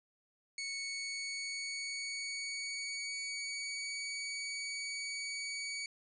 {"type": "tone with pitch glide", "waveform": "20% pulse", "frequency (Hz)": [2217, 2260], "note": ["C#7", "C#7"], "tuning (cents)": [0, 33], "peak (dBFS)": -33, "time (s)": [0.58, 5.86], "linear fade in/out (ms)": 2, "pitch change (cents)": 33, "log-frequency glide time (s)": [0.71, 3.96], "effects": ["resampled to 24000 Hz"]}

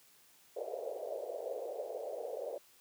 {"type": "band-pass noise", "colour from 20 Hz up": "white", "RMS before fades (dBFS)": -41, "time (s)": [0.56, 2.58], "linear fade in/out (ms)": 5, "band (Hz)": [440, 630], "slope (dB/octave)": 48, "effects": ["white hiss -64 dBFS RMS until 2.8 s", "high-pass 80 Hz 12 dB/octave"]}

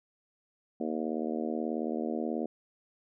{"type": "harmonic tone", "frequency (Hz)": 78.5, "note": "D#2", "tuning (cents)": 16, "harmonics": [3, 4, 5, 6, 7, 8, 9], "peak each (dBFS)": [-34, -36, -38, -40, -41, -42, -43], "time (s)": [0.8, 2.46], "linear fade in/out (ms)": 5, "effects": []}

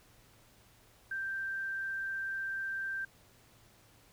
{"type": "tone", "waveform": "sine", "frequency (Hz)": 1571, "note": "G6", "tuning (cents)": 3, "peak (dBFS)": -34, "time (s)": [1.11, 3.05], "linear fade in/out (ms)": 5, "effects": ["added 111 Hz sine -69 dBFS peak until 4.12 s", "pink hiss -63 dBFS RMS until 4.12 s"]}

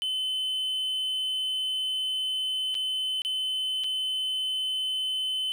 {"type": "tone with dropouts", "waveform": "triangle", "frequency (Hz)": 3045, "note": "F#7", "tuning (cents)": 49, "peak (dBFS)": -25, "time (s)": [0.02, 5.52], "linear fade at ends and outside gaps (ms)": 0, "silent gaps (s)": [[2.744, 2.751], [3.219, 3.249], [3.837, 3.842]], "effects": []}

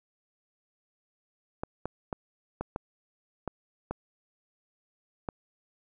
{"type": "clicks", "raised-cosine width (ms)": 1, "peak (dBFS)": -18, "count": 8, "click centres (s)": [1.635, 1.856, 2.128, 2.61, 2.761, 3.477, 3.91, 5.288], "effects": []}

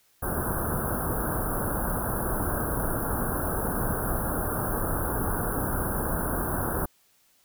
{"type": "band-stop noise", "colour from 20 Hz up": "pink", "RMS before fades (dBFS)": -28, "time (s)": [0.22, 6.86], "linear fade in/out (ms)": 10, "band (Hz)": [1600, 9700], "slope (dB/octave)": 96, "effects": ["white hiss -64 dBFS RMS until 7.44 s"]}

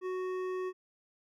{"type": "tone with hard clipping", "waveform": "sine", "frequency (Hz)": 370, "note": "F#4", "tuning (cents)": 0, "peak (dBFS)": -35, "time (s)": [0.01, 0.73], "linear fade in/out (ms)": 50, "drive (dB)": 11, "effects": []}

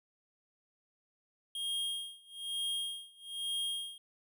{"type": "tone with tremolo", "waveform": "square", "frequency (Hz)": 3240, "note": "G#7", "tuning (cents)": -43, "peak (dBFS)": -33, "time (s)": [1.55, 3.98], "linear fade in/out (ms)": 2, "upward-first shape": "sine", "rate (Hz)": 1.1, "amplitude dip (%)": 95, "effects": []}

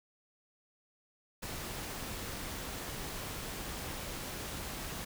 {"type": "noise", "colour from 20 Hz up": "pink", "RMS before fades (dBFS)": -41, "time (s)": [1.42, 5.05], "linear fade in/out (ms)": 10, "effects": []}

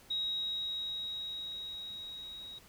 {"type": "tone with level ramp", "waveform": "sine", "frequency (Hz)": 3804, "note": "A#7", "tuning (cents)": 34, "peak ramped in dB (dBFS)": [-31, -44], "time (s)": [0.1, 2.59], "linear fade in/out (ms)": 10, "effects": ["pink hiss -59 dBFS RMS until 2.68 s"]}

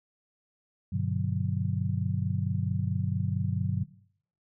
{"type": "chord", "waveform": "sine", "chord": "G major seventh", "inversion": "none", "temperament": "just", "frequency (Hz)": [98, 122.5, 147, 183.75], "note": ["G2", "B2", "D3", "F#3"], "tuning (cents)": [0, -14, 2, -12], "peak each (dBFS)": [-30, -33, -33, -32], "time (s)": [0.92, 3.84], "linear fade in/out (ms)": 10, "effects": ["noise-tail reverb RT60 0.6 s tail -18 dB re dry"]}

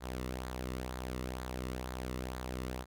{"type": "tone with flanger", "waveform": "sawtooth", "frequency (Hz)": 63.2, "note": "B1", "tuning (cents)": 41, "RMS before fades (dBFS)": -40, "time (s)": [0, 2.86], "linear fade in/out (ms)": 50, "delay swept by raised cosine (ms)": [0.35, 1.29], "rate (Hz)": 2.1, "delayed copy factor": -0.5, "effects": []}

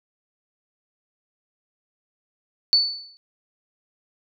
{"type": "tone with exponential decay", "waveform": "sine", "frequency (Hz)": 4481, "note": "C#8", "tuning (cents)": 18, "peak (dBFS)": -11, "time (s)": [2.73, 3.17], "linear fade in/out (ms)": 0, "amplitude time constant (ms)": 94, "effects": []}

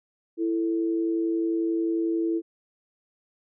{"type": "tone pair together", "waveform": "sine", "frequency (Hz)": [332.1, 443.3], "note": ["E4", "A4"], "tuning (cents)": [13, 13], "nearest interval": "perfect fourth", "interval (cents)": 500, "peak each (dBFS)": [-23, -32], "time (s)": [0.37, 2.42], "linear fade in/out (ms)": 50, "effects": []}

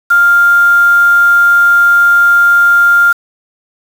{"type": "tone with quantisation", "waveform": "sine", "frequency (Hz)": 1399, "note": "F6", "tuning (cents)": 3, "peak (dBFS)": -4, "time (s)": [0.1, 3.13], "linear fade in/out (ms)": 10, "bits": 4, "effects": []}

